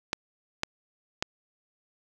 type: clicks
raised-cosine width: 0.2 ms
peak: -9 dBFS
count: 3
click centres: 0.131 / 0.634 / 1.225 s
effects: none